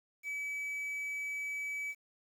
triangle tone with quantisation, 2290 Hz, D7, 44 cents flat, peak -34 dBFS, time 0.23-1.95 s, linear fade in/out 50 ms, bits 10, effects none

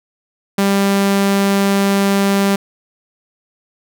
sawtooth tone, 197.9 Hz, G3, 17 cents sharp, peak -8 dBFS, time 0.58-2.56 s, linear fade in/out 5 ms, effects none

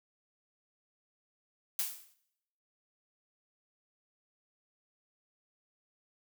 blue noise with exponential decay, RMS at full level -30 dBFS, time 1.79-2.14 s, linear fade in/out 1 ms, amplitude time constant 74 ms, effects noise-tail reverb RT60 0.8 s tail -19 dB re dry

